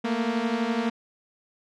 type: beating tone pair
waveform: sawtooth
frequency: 223.2 / 235.2 Hz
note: A3 / A#3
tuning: +25 / +16 cents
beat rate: 12 Hz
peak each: -24 / -22 dBFS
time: 0.04-0.9 s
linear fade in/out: 10 ms
effects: low-pass 4000 Hz 12 dB/octave